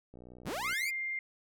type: click train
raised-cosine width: 2 ms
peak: -38 dBFS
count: 37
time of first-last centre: 0.14-0.728 s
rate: 61.2 Hz
type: linear sweep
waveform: sawtooth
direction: up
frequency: 48.08 to 2489 Hz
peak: -31 dBFS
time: 0.45-0.91 s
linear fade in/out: 20 ms
type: tone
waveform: sine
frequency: 2106 Hz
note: C7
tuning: 11 cents sharp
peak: -33 dBFS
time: 0.64-1.19 s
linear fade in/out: 2 ms
effects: none